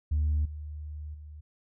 sine tone with level steps, 75.3 Hz, D2, 44 cents sharp, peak -22 / -36 / -42 dBFS, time 0.11-1.41 s, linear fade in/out 10 ms, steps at 0.45 / 1.14 s, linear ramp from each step 5 ms, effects tanh soft clip ceiling -21 dBFS

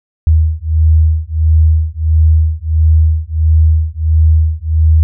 sine beating tone pair, 78.4 / 79.9 Hz, D#2 / D#2, +14 / +47 cents, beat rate 1.5 Hz, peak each -10 dBFS, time 0.27-5.03 s, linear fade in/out 0 ms, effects none

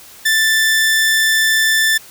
sawtooth tone, 1767 Hz, A6, 7 cents sharp, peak -8 dBFS, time 0.25-1.98 s, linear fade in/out 10 ms, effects white hiss -40 dBFS RMS until 2.1 s

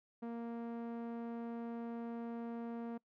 sawtooth tone with low-pass filter, 233.1 Hz, A#3, in tune, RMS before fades -43 dBFS, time 0.22-2.98 s, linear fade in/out 10 ms, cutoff 970 Hz, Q 0.62, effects noise-tail reverb RT60 0.1 s tail -25 dB re dry

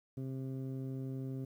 15% pulse tone with low-pass filter, 132.4 Hz, C3, 21 cents sharp, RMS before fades -40 dBFS, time 0.17-1.45 s, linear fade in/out 5 ms, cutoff 270 Hz, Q 0.7, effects 11-bit

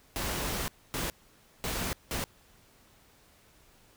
pink noise bursts at uneven times, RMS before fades -33 dBFS, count 4, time 0.16-0.68 / 0.94-1.1 / 1.64-1.93 / 2.11-2.24 s, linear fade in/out 0 ms, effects pink hiss -61 dBFS RMS until 3.96 s

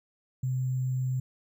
sine tone with sample-and-hold, 129.1 Hz, C3, 23 cents flat, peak -26 dBFS, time 0.43-1.2 s, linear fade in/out 5 ms, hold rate 7350 Hz, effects none

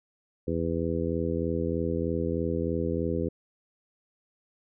harmonic tone, 83.2 Hz, E2, 17 cents sharp, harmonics 1 / 2 / 3 / 4 / 5 / 6, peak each -33 / -33 / -33 / -33 / -33 / -33 dBFS, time 0.47-3.29 s, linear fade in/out 10 ms, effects none

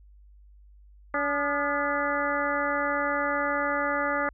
harmonic tone with a mistuned harmonic, 286.2 Hz, D4, 45 cents flat, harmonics 1 / 2 / 3 / 4 / 5 / 6 / 7, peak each -34 / -30 / -34 / -30 / -32 / -33 / -35 dBFS, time 1.14-4.29 s, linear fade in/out 2 ms, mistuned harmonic 4, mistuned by +100 cents, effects added 50 Hz sine -50 dBFS peak until 4.33 s

